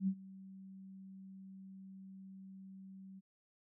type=tone with ADSR envelope; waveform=sine; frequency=191.6 Hz; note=G3; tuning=39 cents flat; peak=-29 dBFS; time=0-3.21 s; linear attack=75 ms; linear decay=68 ms; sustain=-21 dB; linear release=28 ms; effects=none